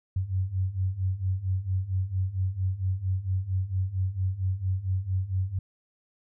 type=beating tone pair; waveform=sine; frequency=91.6 / 96 Hz; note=F#2 / G2; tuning=-17 / -36 cents; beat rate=4.4 Hz; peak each=-30 / -27 dBFS; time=0.16-5.59 s; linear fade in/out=5 ms; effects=none